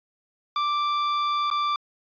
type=tone with dropouts; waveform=45% pulse; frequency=1174.7 Hz; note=D6; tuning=in tune; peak=-22 dBFS; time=0.56-1.76 s; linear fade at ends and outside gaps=2 ms; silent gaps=1.502-1.512 s; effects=resampled to 11025 Hz